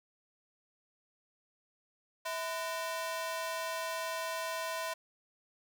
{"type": "ring-modulated tone", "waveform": "sawtooth", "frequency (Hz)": 830.6, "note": "G#5", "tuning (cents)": 0, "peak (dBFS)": -28, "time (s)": [2.25, 4.94], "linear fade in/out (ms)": 10, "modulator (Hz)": 181, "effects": []}